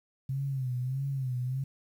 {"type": "tone with vibrato", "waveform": "sine", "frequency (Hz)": 131.3, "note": "C3", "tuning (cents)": 6, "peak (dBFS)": -29, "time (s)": [0.29, 1.64], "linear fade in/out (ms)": 5, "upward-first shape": "sine", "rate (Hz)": 1.6, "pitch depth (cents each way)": 95, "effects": ["10-bit"]}